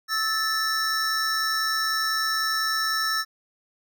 square tone cluster, 1308 / 1762 / 5430 Hz, E6 / A6 / F8, -14 / +2 / -50 cents, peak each -28 dBFS, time 0.08-3.25 s, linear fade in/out 50 ms, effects none

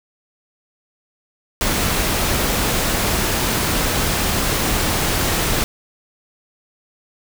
pink noise, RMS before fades -19 dBFS, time 1.61-5.64 s, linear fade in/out 0 ms, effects none

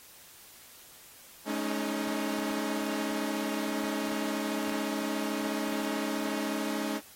sawtooth chord, Ab suspended fourth, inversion none, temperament equal with one note detuned, 213.1 / 277.2 / 311.1 Hz, Ab3 / Db4 / Eb4, +45 / 0 / 0 cents, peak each -31 dBFS, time 1.45-7.01 s, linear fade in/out 50 ms, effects white hiss -53 dBFS RMS until 7.15 s + AAC 48 kbps

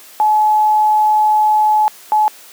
sine tone pair in turn, 854 / 854 Hz, G#5 / G#5, +48 / +48 cents, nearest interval unison, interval 0 cents, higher neither, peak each -9 dBFS, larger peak neither, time 0.2-1.88 / 2.12-2.28 s, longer first, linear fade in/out 0 ms, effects white hiss -40 dBFS RMS until 2.52 s + high-pass 300 Hz 12 dB/octave

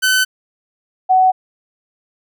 sawtooth / sine tone pair in turn, 1517 / 748.1 Hz, F#6 / F#5, +43 / +19 cents, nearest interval octave, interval 1224 cents, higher first, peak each -8 dBFS, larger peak neither, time 0.02-0.25 / 1.09-1.32 s, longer neither, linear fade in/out 20 ms, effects none

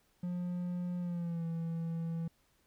triangle tone with pitch glide, 177.5 to 165.61 Hz, F3 to E3, +28 to +8 cents, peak -32 dBFS, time 0.23-2.28 s, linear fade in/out 5 ms, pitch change -120 cents, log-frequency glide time 0.99-1.45 s, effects pink hiss -72 dBFS RMS until 2.66 s

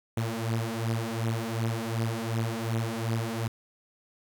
sawtooth beating tone pair, 112.6 / 115.3 Hz, A2 / A#2, +40 / -19 cents, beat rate 2.7 Hz, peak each -27 dBFS, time 0.17-3.48 s, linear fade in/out 5 ms, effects 10-bit

